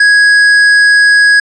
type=tone with tanh clipping; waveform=sine; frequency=1661.2 Hz; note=G#6; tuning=in tune; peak=-5 dBFS; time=0-1.4 s; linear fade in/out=5 ms; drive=10 dB; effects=resampled to 22050 Hz

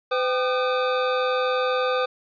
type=tone cluster; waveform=square; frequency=508 / 784 / 1216 Hz; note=B4 / G5 / D#6; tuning=+49 / 0 / -40 cents; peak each=-23 / -32 / -27 dBFS; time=0.11-2.06 s; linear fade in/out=10 ms; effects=resampled to 11025 Hz + 9-bit

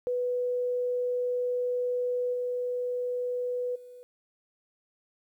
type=tone with level steps; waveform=sine; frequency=493.9 Hz; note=B4; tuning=in tune; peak=-26 / -28 / -45 dBFS; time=0.07-4.03 s; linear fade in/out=0 ms; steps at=2.33 / 3.75 s; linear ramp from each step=10 ms; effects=11-bit

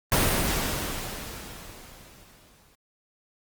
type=noise with exponential decay; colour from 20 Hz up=pink; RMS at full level=-20 dBFS; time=0.12-2.75 s; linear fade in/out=0 ms; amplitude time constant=570 ms; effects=Opus 32 kbps

